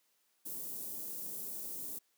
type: band-stop noise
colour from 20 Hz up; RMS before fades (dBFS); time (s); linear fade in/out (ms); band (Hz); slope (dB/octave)
white; -42; 0.45-1.99; 10; 360 to 11000; 12
effects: white hiss -75 dBFS RMS until 2.17 s + high-pass 200 Hz 12 dB/octave